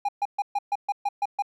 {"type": "tone bursts", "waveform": "triangle", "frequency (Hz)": 812, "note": "G#5", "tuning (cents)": -39, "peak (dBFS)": -20, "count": 9, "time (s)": [0.05, 1.423], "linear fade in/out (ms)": 5, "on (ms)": 37, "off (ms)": 130, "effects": []}